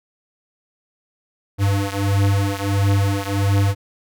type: beating tone pair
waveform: square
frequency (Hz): 98.8 / 100.3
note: G2 / G2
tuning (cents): +14 / +40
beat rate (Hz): 1.5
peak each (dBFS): -19 / -21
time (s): 1.58-3.75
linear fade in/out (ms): 50
effects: none